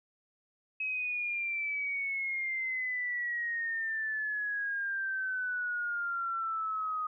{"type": "exponential sweep", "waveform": "sine", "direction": "down", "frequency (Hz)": [2556, 1244.5], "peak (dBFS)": -31, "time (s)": [0.8, 7.07], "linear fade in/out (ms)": 5, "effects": []}